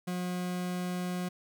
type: tone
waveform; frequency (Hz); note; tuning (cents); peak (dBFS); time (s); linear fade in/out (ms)
40% pulse; 180; F#3; -47; -31; 0.07-1.29; 10
effects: none